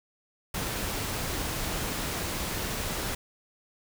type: noise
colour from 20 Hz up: pink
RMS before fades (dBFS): -32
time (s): 0.54-3.15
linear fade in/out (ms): 5
effects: none